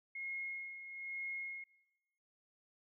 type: tone with tremolo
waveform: sine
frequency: 2156 Hz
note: C#7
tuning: 49 cents flat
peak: -39 dBFS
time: 0.15-1.64 s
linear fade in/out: 5 ms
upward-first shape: sine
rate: 1.1 Hz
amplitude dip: 60%
effects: noise-tail reverb RT60 1.0 s tail -19 dB re dry